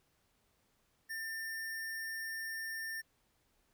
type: tone with sample-and-hold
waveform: sine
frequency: 1792 Hz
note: A6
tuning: 31 cents sharp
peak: -38 dBFS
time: 1.09-3.02 s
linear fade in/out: 20 ms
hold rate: 7350 Hz
effects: pink hiss -75 dBFS RMS until 3.73 s